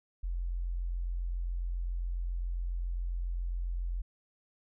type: tone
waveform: sine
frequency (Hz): 43.67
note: F1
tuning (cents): +1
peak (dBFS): -31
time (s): 0.23-4.02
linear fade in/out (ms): 10
effects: none